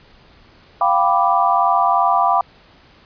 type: chord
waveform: sine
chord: G dominant seventh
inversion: third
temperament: equal with one note detuned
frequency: 698.5 / 781.3 / 987.8 / 1174.7 Hz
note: F5 / G5 / B5 / D6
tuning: 0 / -6 / 0 / 0 cents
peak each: -18 dBFS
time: 0.81-2.41 s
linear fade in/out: 2 ms
effects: pink hiss -49 dBFS RMS until 3.05 s + resampled to 11025 Hz